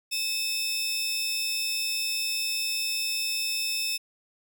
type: tone cluster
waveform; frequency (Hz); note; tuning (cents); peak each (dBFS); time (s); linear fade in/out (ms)
sawtooth; 2595 / 3635 / 5290; E7 / A#7 / E8; -28 / -44 / +5; -28 / -32 / -27; 0.11-3.98; 20
effects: none

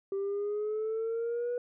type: exponential sweep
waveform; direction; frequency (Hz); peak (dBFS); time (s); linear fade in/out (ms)
sine; up; 390 to 490; -28; 0.12-1.58; 2
effects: tanh soft clip ceiling -28 dBFS

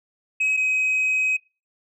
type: tone pair in turn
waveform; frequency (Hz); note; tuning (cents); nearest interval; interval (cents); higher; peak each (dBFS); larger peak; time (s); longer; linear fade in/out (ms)
sine; 2547 / 2531; D#7 / D#7; +40 / +29; unison; 11; first; -16; neither; 0.4-0.57 / 0.57-1.37; second; 10
effects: noise-tail reverb RT60 0.3 s tail -25 dB re dry + tanh soft clip ceiling -17 dBFS

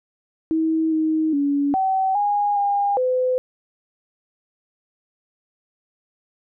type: tone with pitch steps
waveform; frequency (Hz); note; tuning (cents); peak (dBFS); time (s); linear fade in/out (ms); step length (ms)
sine; 320.5 / 315 / 284 / 764 / 821 / 808 / 508; E4 / D#4 / C#4 / G5 / G#5 / G#5 / B4; -49 / +21 / +42 / -45 / -20 / -48 / +49; -17; 0.51-3.38; 0; 410
effects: none

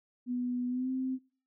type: tone with pitch glide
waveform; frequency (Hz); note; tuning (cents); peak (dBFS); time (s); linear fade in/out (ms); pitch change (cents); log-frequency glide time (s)
sine; 246.9 to 260.1; B3 to C4; 0 to -10; -30; 0.26-1.19; 50; +90; 0.68-0.9
effects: noise-tail reverb RT60 0.4 s tail -21 dB re dry

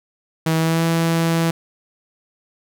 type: tone with pitch glide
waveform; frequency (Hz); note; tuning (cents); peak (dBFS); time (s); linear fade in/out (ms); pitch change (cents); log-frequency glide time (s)
sawtooth; 161.2 to 165.45; E3 to E3; -38 to +7; -12; 0.46-1.51; 5; +45; 0.57-0.83
effects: none

